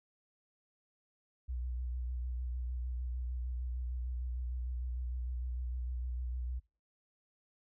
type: tone with vibrato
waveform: sine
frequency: 61.74 Hz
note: B1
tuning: in tune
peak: -34 dBFS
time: 1.48-6.6 s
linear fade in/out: 20 ms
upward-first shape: square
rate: 6.6 Hz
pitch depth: 28 cents each way
effects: noise-tail reverb RT60 0.4 s tail -26 dB re dry + tanh soft clip ceiling -30 dBFS